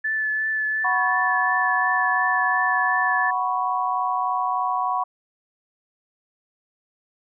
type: tone with vibrato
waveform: sine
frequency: 1742 Hz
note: A6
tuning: 18 cents flat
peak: -21 dBFS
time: 0.04-3.31 s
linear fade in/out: 10 ms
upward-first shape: triangle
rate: 2.8 Hz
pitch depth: 18 cents each way
type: chord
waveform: sine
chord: F# suspended fourth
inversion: none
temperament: just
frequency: 740 / 986.7 / 1110 Hz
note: F#5 / B5 / C#6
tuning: 0 / -2 / +2 cents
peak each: -25 dBFS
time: 0.84-5.04 s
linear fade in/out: 10 ms
effects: none